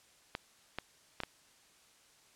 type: clicks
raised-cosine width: 0.3 ms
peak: -20 dBFS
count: 4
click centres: 0.351 / 0.786 / 1.203 / 1.235 s
effects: white hiss -64 dBFS RMS until 2.35 s + low-pass 9000 Hz 12 dB/octave